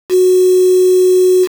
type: tone with quantisation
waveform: sine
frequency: 367.8 Hz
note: F#4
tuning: 10 cents flat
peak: -6 dBFS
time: 0.09-1.48 s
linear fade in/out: 50 ms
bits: 4
effects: none